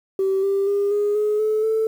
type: tone with pitch steps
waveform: sine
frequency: 385.5 / 394.3 / 403.3 / 412.5 / 421.9 / 431.5 / 441.3 Hz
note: G4 / G4 / G4 / G#4 / G#4 / A4 / A4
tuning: -29 / +10 / +49 / -12 / +27 / -34 / +5 cents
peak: -16 dBFS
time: 0.19-1.87 s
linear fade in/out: 2 ms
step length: 240 ms
effects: tanh soft clip ceiling -14 dBFS + 8-bit